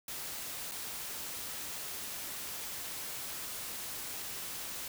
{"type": "noise with dropouts", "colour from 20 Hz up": "white", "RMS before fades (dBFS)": -41, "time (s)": [0.08, 4.88], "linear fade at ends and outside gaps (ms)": 2, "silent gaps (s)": [0.713, 0.718], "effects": []}